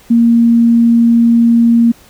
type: tone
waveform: sine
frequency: 233.1 Hz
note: A#3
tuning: in tune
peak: -5 dBFS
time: 0.1-1.92 s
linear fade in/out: 10 ms
effects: pink hiss -43 dBFS RMS until 2.09 s